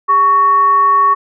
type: tone with frequency modulation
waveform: sine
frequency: 1117 Hz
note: C#6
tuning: 13 cents sharp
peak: -7 dBFS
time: 0.08-1.15 s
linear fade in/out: 20 ms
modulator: 713 Hz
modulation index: 0.22
effects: none